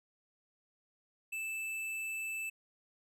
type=tone with tanh clipping; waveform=triangle; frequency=2637 Hz; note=E7; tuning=in tune; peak=-38 dBFS; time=1.32-2.5 s; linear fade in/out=10 ms; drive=18 dB; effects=none